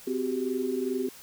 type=tone cluster; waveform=sine; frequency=257.1 / 374.5 / 396.9 Hz; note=C4 / F#4 / G4; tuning=-30 / +21 / +22 cents; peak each=-31 dBFS; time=0.07-1.09 s; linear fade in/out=5 ms; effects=white hiss -49 dBFS RMS until 1.22 s

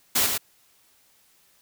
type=noise with echo; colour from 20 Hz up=white; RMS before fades=-21 dBFS; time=0.15-0.27 s; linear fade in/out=10 ms; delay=110 ms; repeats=1; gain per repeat=-5 dB; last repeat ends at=0.38 s; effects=white hiss -61 dBFS RMS until 1.61 s

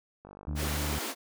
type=click train; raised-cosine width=1 ms; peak=-33 dBFS; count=30; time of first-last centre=0.25-0.834 s; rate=49.7 Hz
type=harmonic tone; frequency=74.3 Hz; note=D2; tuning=21 cents sharp; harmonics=1 / 2 / 3 / 4; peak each=-32 / -38 / -42 / -44 dBFS; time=0.47-0.99 s; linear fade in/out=10 ms
type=high-pass noise; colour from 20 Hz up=pink; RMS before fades=-35 dBFS; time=0.55-1.15 s; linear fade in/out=50 ms; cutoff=220 Hz; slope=96 dB/octave
effects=none

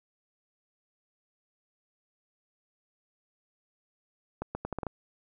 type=accelerating click train; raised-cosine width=1 ms; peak=-19 dBFS; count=7; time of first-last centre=4.42-4.867 s; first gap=130 ms; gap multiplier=0.77; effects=none

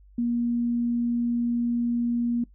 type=tone; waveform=sine; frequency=237.7 Hz; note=A#3; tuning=34 cents sharp; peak=-22 dBFS; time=0.18-2.44 s; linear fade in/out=5 ms; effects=noise-tail reverb RT60 0.1 s tail -20 dB re dry + added 49 Hz sine -50 dBFS peak until 2.54 s

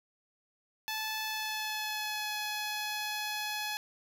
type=tone with pitch glide; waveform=10% pulse; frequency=870 to 845.2 Hz; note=A5 to G#5; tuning=-20 to +30 cents; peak=-25 dBFS; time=0.88-3.77 s; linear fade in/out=0 ms; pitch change=-50 cents; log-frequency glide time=1.24-2.35 s; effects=none

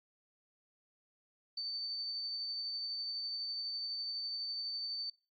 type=tone with tremolo; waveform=sine; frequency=4556 Hz; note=C#8; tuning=47 cents sharp; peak=-36 dBFS; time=1.57-5.1 s; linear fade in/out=5 ms; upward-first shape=triangle; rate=12 Hz; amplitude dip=25%; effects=noise-tail reverb RT60 0.4 s tail -24 dB re dry + AAC 48 kbps

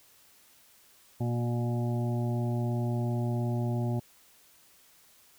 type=harmonic tone with a mistuned harmonic; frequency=120 Hz; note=B2; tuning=49 cents flat; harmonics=1 / 2 / 3 / 5 / 6 / 7; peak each=-28 / -34 / -38 / -42 / -44 / -45 dBFS; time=1.2-4 s; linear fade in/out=10 ms; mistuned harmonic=2; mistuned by=-21 cents; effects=white hiss -60 dBFS RMS until 5.38 s

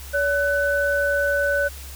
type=tone pair together; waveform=sine; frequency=569.7 / 1500 Hz; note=C#5 / F#6; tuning=+47 / +23 cents; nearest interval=octave + perfect fourth; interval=1676 cents; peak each=-21 dBFS; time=0.13-1.69 s; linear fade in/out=20 ms; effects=added 68 Hz sine -36 dBFS peak until 1.95 s + white hiss -41 dBFS RMS until 1.95 s

